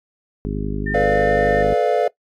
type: harmonic tone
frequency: 51 Hz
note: G#1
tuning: 31 cents flat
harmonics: 1 / 2 / 3 / 4 / 5 / 6 / 7 / 8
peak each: -25 / -31 / -28 / -29 / -29 / -33 / -35 / -32 dBFS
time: 0.45-1.74 s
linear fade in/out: 0 ms
type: tone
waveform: sine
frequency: 1802 Hz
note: A6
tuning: 41 cents sharp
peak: -24 dBFS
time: 0.86-1.63 s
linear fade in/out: 10 ms
type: chord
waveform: triangle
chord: B half-diminished seventh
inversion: third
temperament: equal with one note detuned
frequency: 434.4 / 493.9 / 587.3 / 698.5 Hz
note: A4 / B4 / D5 / F5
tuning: -22 / 0 / 0 / 0 cents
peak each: -18 dBFS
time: 0.94-2.08 s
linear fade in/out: 5 ms
effects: noise-tail reverb RT60 0.1 s tail -19 dB re dry + MP3 96 kbps